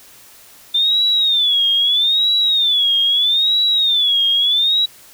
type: tone with vibrato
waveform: sine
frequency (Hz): 3559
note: A7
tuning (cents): +19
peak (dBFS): -12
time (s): 0.74-4.86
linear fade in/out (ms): 10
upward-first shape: sine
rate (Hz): 0.78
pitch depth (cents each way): 160
effects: white hiss -44 dBFS RMS until 5.13 s